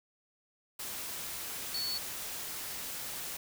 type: tone in noise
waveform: sine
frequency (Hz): 4430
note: C#8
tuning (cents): -2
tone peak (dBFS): -33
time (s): 1.74-1.98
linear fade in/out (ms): 5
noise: white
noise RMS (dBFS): -40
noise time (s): 0.79-3.37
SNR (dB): +4
effects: none